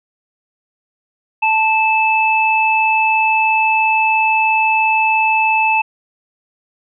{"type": "tone pair together", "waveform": "sine", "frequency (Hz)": [880, 2623], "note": ["A5", "E7"], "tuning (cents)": [0, -9], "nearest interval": "octave + perfect fifth", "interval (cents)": 1891, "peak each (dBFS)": -14, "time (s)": [1.42, 5.82], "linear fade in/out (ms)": 10, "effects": []}